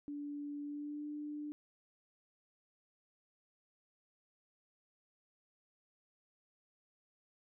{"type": "tone with pitch glide", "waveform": "sine", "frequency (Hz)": [290, 296.8], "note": ["D4", "D4"], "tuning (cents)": [-22, 18], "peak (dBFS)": -40, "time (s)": [0.08, 1.52], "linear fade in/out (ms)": 0, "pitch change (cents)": 40, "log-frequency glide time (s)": [0.63, 1.06], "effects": []}